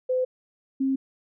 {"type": "tone pair in turn", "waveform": "sine", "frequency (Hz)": [510, 267.8], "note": ["C5", "C4"], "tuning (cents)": [-44, 40], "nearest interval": "major seventh", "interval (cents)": 1116, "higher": "first", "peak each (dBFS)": -21, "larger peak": "neither", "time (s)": [[0.09, 0.25], [0.8, 0.96]], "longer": "neither", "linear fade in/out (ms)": 10, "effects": []}